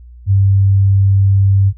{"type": "tone", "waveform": "sine", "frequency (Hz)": 98, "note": "G2", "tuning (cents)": 0, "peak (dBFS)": -7, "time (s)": [0.26, 1.73], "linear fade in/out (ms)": 50, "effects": ["added 60 Hz sine -34 dBFS peak until 1.77 s"]}